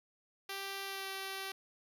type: tone with pitch glide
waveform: 5% pulse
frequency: 392 to 387.1 Hz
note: G4 to G4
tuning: 0 to -22 cents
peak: -28 dBFS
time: 0.49-1.52 s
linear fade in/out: 5 ms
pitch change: -22 cents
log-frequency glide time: 0.84-1.08 s
effects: none